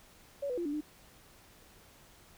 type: tone with pitch steps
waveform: sine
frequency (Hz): 563 / 494.5 / 345.4 / 290.5 / 301.5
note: C#5 / B4 / F4 / D4 / D4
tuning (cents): +27 / +2 / -19 / -19 / +46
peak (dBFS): -32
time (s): 0.42-0.81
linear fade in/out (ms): 10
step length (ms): 78
effects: pink hiss -59 dBFS RMS until 2.37 s